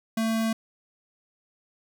square tone, 224 Hz, A3, 31 cents sharp, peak -24 dBFS, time 0.17-0.53 s, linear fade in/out 5 ms, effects none

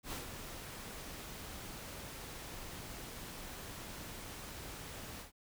pink noise with ADSR envelope, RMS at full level -41 dBFS, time 0.03-5.32 s, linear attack 90 ms, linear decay 130 ms, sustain -6 dB, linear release 120 ms, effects none

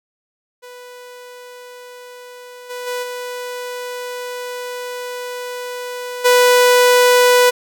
sawtooth tone with level steps, 493.9 Hz, B4, in tune, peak -31 / -22 / -17 / -21 / -5 dBFS, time 0.62-7.51 s, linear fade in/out 20 ms, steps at 2.69 / 2.86 / 3.02 / 6.24 s, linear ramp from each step 20 ms, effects none

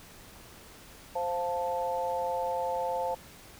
sine chord, F major, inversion second, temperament equal, 523.3 / 698.5 / 880 Hz, C5 / F5 / A5, 0 / 0 / 0 cents, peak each -32 / -35 / -32 dBFS, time 1.15-3.15 s, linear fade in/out 10 ms, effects pink hiss -51 dBFS RMS until 3.59 s

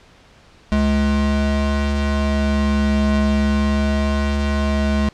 square tone pair together, 70.77 / 211.9 Hz, C#2 / G#3, +36 / +35 cents, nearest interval octave + perfect fifth, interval 1899 cents, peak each -19 dBFS, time 0.72-5.09 s, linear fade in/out 0 ms, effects pink hiss -49 dBFS RMS until 5.13 s + low-pass 5000 Hz 12 dB/octave

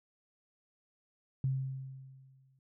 sine tone with exponential decay, 133 Hz, C3, 29 cents sharp, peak -27 dBFS, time 1.44-2.59 s, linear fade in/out 2 ms, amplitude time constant 250 ms, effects none

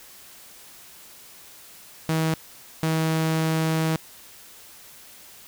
sawtooth tone bursts at uneven times, 160.1 Hz, D#3, 50 cents sharp, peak -17 dBFS, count 2, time 2.09-2.34 / 2.83-3.96 s, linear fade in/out 0 ms, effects white hiss -47 dBFS RMS until 5.47 s

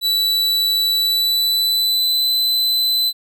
45% pulse tone with pitch glide, 3951 to 4022 Hz, B7 to B7, 0 to +31 cents, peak -14 dBFS, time 0.01-3.13 s, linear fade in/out 50 ms, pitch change +31 cents, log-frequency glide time 0.98-2.35 s, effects none

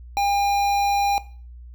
square tone with notch filter, 805 Hz, G5, 46 cents sharp, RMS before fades -21 dBFS, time 0.17-1.18 s, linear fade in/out 0 ms, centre 9300 Hz, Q 1, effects noise-tail reverb RT60 0.4 s tail -17 dB re dry + added 60 Hz sine -38 dBFS peak until 1.74 s

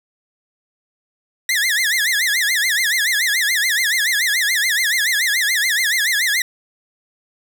sawtooth tone with vibrato, 1864.7 Hz, A#6, in tune, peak -12 dBFS, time 1.49-6.42 s, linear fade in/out 2 ms, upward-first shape sine, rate 7 Hz, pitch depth 220 cents each way, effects none

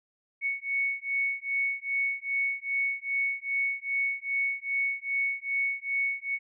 sine beating tone pair, 2217 / 2219.5 Hz, C#7 / C#7, 0 / +2 cents, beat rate 2.5 Hz, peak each -30 dBFS, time 0.41-6.39 s, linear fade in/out 50 ms, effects none

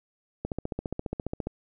click train, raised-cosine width 2 ms, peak -17 dBFS, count 16, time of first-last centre 0.45-1.47 s, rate 14.7 Hz, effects none

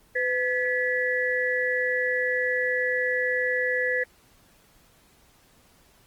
sine tone cluster, 504 / 1707 / 1957 Hz, B4 / G#6 / B6, +35 / +47 / -16 cents, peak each -27 dBFS, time 0.15-4.04 s, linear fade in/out 10 ms, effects pink hiss -59 dBFS RMS until 6.06 s + Opus 24 kbps

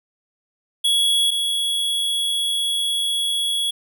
square tone pair in turn, 3351 / 3351 Hz, G#7 / G#7, +15 / +15 cents, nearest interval unison, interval 0 cents, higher neither, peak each -16 / -20 dBFS, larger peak first, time 0.84-1.31 / 1.31-3.71 s, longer second, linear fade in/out 10 ms, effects none

